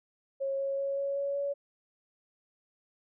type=tone with pitch steps; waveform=sine; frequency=545 / 548.8 / 552.6 / 556.5 / 560.3 / 564.2 Hz; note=C#5 / C#5 / C#5 / C#5 / C#5 / C#5; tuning=-29 / -17 / -6 / +7 / +18 / +30 cents; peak=-29 dBFS; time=0.4-1.54 s; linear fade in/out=20 ms; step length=190 ms; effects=none